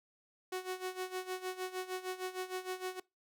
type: tone with tremolo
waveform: sawtooth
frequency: 370 Hz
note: F#4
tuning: in tune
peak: -31 dBFS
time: 0.52-3 s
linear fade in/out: 5 ms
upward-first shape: sine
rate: 6.5 Hz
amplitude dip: 80%
effects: noise-tail reverb RT60 0.2 s tail -22 dB re dry

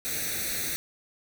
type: noise with comb filter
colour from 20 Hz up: white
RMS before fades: -31 dBFS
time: 0.05-0.76 s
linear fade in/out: 0 ms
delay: 0.49 ms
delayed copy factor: +0.85
effects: none

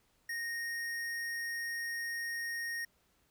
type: tone with hard clipping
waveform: sine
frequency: 1859 Hz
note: A#6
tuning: 5 cents flat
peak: -37 dBFS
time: 0.29-2.85 s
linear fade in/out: 5 ms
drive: 16 dB
effects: pink hiss -72 dBFS RMS until 3.3 s

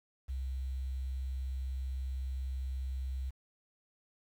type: tone with quantisation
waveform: sine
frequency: 65.4 Hz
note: C2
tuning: in tune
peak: -34 dBFS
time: 0.28-3.31 s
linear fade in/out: 20 ms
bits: 10
effects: none

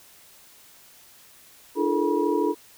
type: tone cluster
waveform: sine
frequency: 297.9 / 342.4 / 425.3 / 458.3 / 966 Hz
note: D4 / F4 / G#4 / A#4 / B5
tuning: +25 / -34 / +41 / -29 / -39 cents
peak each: -26 / -26 / -25 / -30 / -29 dBFS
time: 1.75-2.55 s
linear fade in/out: 50 ms
effects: white hiss -52 dBFS RMS until 2.77 s

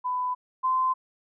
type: tone pair in turn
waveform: sine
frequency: 1000 / 1032.9 Hz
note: B5 / C6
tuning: +21 / -23 cents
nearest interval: minor second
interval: 56 cents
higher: second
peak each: -25 / -21 dBFS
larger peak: second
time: 0.04-0.35 / 0.63-0.94 s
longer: neither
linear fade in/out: 20 ms
effects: none

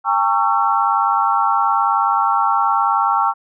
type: tone cluster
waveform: sine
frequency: 803 / 902 / 1115 / 1345 Hz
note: G5 / A5 / C#6 / E6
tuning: +41 / +43 / +10 / +34 cents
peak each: -19 dBFS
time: 0.04-3.34 s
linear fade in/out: 50 ms
effects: none

